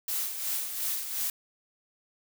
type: noise with tremolo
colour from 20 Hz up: blue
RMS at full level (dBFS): -30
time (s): 0.08-1.3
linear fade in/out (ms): 2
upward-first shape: sine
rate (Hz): 2.8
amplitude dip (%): 55
effects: none